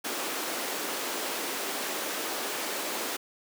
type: high-pass noise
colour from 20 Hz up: pink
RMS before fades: -33 dBFS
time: 0.04-3.17 s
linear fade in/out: 10 ms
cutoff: 290 Hz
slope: 24 dB/octave
effects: none